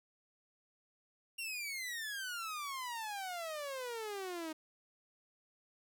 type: exponential sweep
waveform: sawtooth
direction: down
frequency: 2794 to 308.5 Hz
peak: -36 dBFS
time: 1.38-4.53 s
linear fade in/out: 10 ms
effects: none